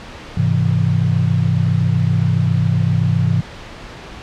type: chord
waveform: sine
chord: Ab augmented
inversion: none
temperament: equal with one note detuned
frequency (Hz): 103.29 / 130.81 / 164.81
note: Ab2 / C3 / E3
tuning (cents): -9 / 0 / 0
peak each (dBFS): -17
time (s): 0.37-3.41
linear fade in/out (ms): 5
effects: pink hiss -34 dBFS RMS until 4.22 s + low-pass 4000 Hz 12 dB/octave